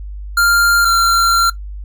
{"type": "tone pair in turn", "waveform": "square", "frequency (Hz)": [1396, 1372], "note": ["F6", "F6"], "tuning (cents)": [-1, -31], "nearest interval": "unison", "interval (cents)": 30, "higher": "first", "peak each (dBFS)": -10, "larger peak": "neither", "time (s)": [[0.37, 0.85], [0.85, 1.5]], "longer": "second", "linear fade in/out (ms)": 5, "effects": ["noise-tail reverb RT60 0.1 s tail -17 dB re dry", "added 50 Hz sine -25 dBFS peak until 1.84 s"]}